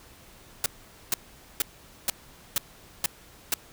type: noise bursts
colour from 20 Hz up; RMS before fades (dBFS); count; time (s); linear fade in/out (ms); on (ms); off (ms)
white; -24; 7; 0.64-3.54; 2; 20; 460
effects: pink hiss -52 dBFS RMS until 3.72 s